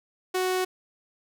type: tone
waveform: sawtooth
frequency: 370 Hz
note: F#4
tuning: in tune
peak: -20 dBFS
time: 0.34-0.65 s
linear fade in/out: 10 ms
effects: none